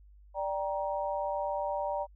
sine chord, G minor, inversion second, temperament just, 588 / 784 / 940.8 Hz, D5 / G5 / Bb5, +2 / 0 / +16 cents, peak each -33 / -36 / -35 dBFS, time 0.34-2.07 s, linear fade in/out 50 ms, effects added 50 Hz sine -53 dBFS peak until 2.15 s

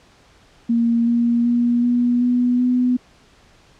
sine tone with pitch steps, 233.1 / 236.2 / 239.4 / 242.6 / 245.8 / 249.1 Hz, A#3 / A#3 / A#3 / B3 / B3 / B3, 0 / +23 / +46 / -31 / -8 / +15 cents, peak -14 dBFS, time 0.69-2.97 s, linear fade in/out 10 ms, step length 380 ms, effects pink hiss -52 dBFS RMS until 3.79 s + low-pass 6000 Hz 12 dB/octave

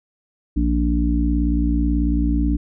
harmonic tone, 58.27 Hz, A#1, in tune, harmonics 1 / 3 / 4 / 5, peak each -18 / -26 / -26 / -21 dBFS, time 0.56-2.57 s, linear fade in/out 10 ms, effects none

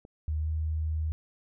click, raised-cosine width 2 ms, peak -34 dBFS, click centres 0.051 s
sine tone with pitch glide, 77 to 78.44 Hz, D#2 to D#2, -17 to +15 cents, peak -27 dBFS, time 0.28-1.12 s, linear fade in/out 0 ms, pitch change +32 cents, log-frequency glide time 0.39-0.49 s
effects none

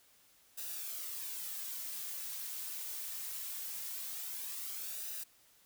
blue noise with flanger, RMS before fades -42 dBFS, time 0.57-5.24 s, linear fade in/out 10 ms, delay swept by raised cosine 0.91 to 3.71 ms, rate 0.22 Hz, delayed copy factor -0.5, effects white hiss -66 dBFS RMS until 5.65 s

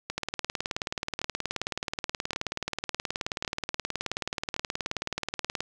two click trains, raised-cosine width 0.2 ms, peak -12 / -14 dBFS, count 103 / 5, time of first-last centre 0.18-5.606 / 0.1-4.564 s, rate 18.8 / 0.896 Hz, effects none

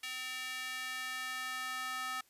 square tone with high-pass filter sweep, 256.3 Hz, C4, 36 cents flat, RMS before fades -40 dBFS, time 0.03-2.21 s, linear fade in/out 5 ms, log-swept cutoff 2300 to 1300 Hz, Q 2, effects white hiss -68 dBFS RMS until 2.29 s + resampled to 32000 Hz

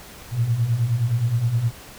sine beating tone pair, 110.9 / 120.5 Hz, A2 / B2, +14 / -42 cents, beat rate 9.6 Hz, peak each -25 / -19 dBFS, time 0.31-1.72 s, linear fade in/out 50 ms, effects pink hiss -42 dBFS RMS until 1.98 s

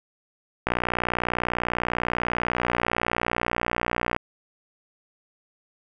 click train, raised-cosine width 0.5 ms, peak -8 dBFS, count 211, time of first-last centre 0.67-4.164 s, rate 60.1 Hz, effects none

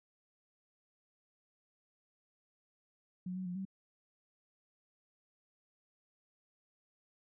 sine tone with pitch steps, 182.2 / 186.3 / 178.3 / 191.9 Hz, F#3 / F#3 / F3 / G3, -26 / +12 / +36 / -37 cents, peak -37 dBFS, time 3.26-3.652 s, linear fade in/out 5 ms, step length 98 ms, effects none

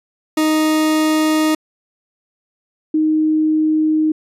40% pulse / sine tone pair in turn, 311.1 / 311.1 Hz, D#4 / D#4, 0 / 0 cents, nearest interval unison, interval 0 cents, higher neither, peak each -12 dBFS, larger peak neither, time 0.37-1.55 / 2.94-4.12 s, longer neither, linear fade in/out 5 ms, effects resampled to 32000 Hz

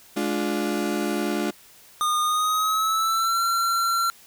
35% pulse chord, D diminished, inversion second, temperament just, 211.4 / 293.7 / 352.4 Hz, Ab3 / D4 / F4, +31 / 0 / +16 cents, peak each -26 dBFS, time 0.16-1.51 s, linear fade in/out 10 ms
square tone with pitch glide, 1222 to 1363.7 Hz, D#6 to F6, -32 to -42 cents, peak -21 dBFS, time 2.01-4.1 s, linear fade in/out 0 ms, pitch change +190 cents, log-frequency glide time 2.22-3.42 s
effects white hiss -51 dBFS RMS until 4.26 s

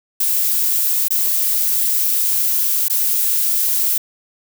violet noise with dropouts, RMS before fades -17 dBFS, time 0.2-3.98 s, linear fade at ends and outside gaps 5 ms, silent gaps 1.083-1.105 / 2.883-2.898 s, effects none

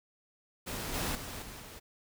pink noise with level steps, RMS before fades -38 / -34 / -42 / -46 / -48 dBFS, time 0.66-1.8 s, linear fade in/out 20 ms, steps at 0.94 / 1.15 / 1.42 / 1.6 s, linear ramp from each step 2 ms, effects none

